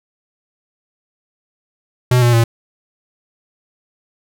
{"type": "tone with pitch steps", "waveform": "square", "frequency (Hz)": [124.9, 120.23, 115.73], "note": ["B2", "B2", "A#2"], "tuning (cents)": [20, -46, -12], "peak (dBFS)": -10, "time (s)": [2.11, 2.44], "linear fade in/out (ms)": 5, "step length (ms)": 110, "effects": []}